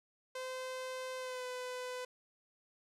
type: tone with pitch glide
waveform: sawtooth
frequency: 515 to 502.1 Hz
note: C5 to B4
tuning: -28 to +29 cents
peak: -36 dBFS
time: 0.35-2.05 s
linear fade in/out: 5 ms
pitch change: -43 cents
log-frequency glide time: 1.18-1.45 s
effects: low-pass 10000 Hz 12 dB/octave + 13-bit